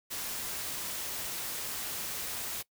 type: noise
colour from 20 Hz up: white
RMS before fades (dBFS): -37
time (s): 0.1-2.63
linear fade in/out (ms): 20
effects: noise-tail reverb RT60 0.1 s tail -21 dB re dry